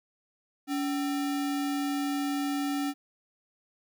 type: tone with sample-and-hold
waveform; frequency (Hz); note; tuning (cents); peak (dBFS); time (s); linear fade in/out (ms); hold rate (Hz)
sine; 283.7; C#4; +40; -27; 0.67-2.94; 50; 1050
effects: none